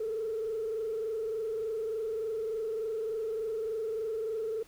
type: tone with frequency modulation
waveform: sine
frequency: 442.2 Hz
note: A4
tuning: 9 cents sharp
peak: -30 dBFS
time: 0-4.63 s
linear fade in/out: 5 ms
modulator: 23.4 Hz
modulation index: 0.74
effects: tanh soft clip ceiling -26 dBFS + pink hiss -59 dBFS RMS until 4.67 s